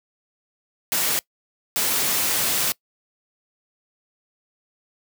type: noise bursts at uneven times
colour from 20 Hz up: white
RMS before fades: -22 dBFS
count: 2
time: 0.92-1.19 / 1.76-2.72 s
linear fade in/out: 0 ms
effects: noise-tail reverb RT60 0.1 s tail -23 dB re dry + high-pass 100 Hz 12 dB/octave